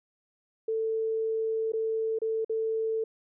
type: tone with dropouts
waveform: sine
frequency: 444.5 Hz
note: A4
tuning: 18 cents sharp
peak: -26 dBFS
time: 0.68-3.04 s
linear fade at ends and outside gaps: 5 ms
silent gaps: 1.721-1.734 / 2.188-2.217 / 2.447-2.495 s
effects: none